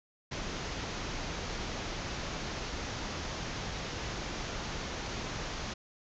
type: low-pass noise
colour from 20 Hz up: pink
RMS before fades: -38 dBFS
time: 0.31-5.74 s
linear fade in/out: 10 ms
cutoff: 6800 Hz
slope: 96 dB/octave
effects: none